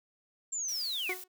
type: linear sweep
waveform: sine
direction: down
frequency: 7459 to 1975.5 Hz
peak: -32 dBFS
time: 0.52-1.14 s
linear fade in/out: 10 ms
type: noise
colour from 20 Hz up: blue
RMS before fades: -45 dBFS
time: 0.68-1.24 s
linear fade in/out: 5 ms
type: tone with exponential decay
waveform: sawtooth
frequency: 368.3 Hz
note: F#4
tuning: 8 cents flat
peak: -29 dBFS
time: 1.09-1.28 s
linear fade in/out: 5 ms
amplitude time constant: 41 ms
effects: none